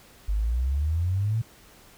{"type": "exponential sweep", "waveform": "sine", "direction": "up", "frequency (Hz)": [49, 116.54], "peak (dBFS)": -22, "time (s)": [0.28, 1.42], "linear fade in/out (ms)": 10, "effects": ["pink hiss -53 dBFS RMS until 1.97 s"]}